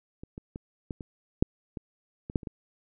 clicks, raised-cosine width 3 ms, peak -28 / -26 / -24 / -21 / -26 / -7 / -23 / -24 / -11 / -30 / -22 dBFS, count 11, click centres 0.235 / 0.379 / 0.559 / 0.908 / 1.008 / 1.425 / 1.772 / 2.299 / 2.358 / 2.432 / 2.472 s, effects none

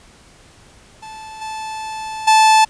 45% pulse tone with level steps, 874 Hz, A5, 12 cents flat, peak -32 / -25 / -8 dBFS, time 1.02-2.65 s, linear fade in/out 10 ms, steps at 1.41 / 2.27 s, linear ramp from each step 10 ms, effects pink hiss -47 dBFS RMS until 2.69 s + resampled to 22050 Hz

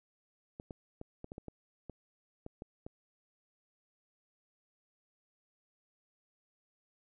clicks, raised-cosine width 2 ms, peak -30 dBFS, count 11, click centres 0.599 / 0.708 / 1.014 / 1.244 / 1.319 / 1.381 / 1.483 / 1.897 / 2.464 / 2.621 / 2.865 s, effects none

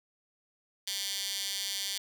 15% pulse tone with high-pass filter, 197.2 Hz, G3, 11 cents sharp, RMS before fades -35 dBFS, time 0.87-1.98 s, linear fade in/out 5 ms, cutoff 3800 Hz, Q 1.9, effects none

